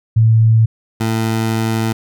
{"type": "tone pair in turn", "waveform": ["sine", "20% pulse"], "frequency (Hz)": [112, 112], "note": ["A2", "A2"], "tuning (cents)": [31, 31], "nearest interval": "unison", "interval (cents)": 0, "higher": "neither", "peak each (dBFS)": [-7, -10], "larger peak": "first", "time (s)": [[0.16, 0.66], [1, 1.93]], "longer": "second", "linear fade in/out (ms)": 10, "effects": []}